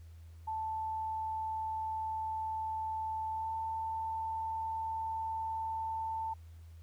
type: tone with pitch glide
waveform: sine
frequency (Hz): 880 to 890.2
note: A5 to A5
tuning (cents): 0 to +20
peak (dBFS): -34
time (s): 0.47-6.34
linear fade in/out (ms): 10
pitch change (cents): +20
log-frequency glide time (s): 3.31-3.51
effects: added 82 Hz sine -49 dBFS peak until 6.82 s + pink hiss -69 dBFS RMS until 6.82 s